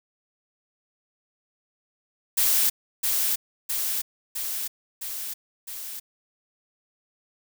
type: noise with echo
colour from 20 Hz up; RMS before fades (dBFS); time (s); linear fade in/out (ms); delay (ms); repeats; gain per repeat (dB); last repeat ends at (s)
blue; -21; 2.37-2.7; 10; 660; 5; -3; 6
effects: none